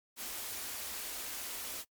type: band-stop noise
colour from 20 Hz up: white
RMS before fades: -41 dBFS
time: 0.16-1.85 s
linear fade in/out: 50 ms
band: 110 to 200 Hz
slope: 96 dB/octave
effects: noise-tail reverb RT60 0.1 s tail -23 dB re dry + MP3 96 kbps